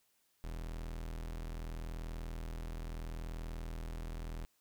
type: tone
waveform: 40% pulse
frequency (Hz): 40.75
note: E1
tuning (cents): -19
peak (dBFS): -39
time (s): 0.44-4.45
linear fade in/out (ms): 0
effects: white hiss -75 dBFS RMS until 4.6 s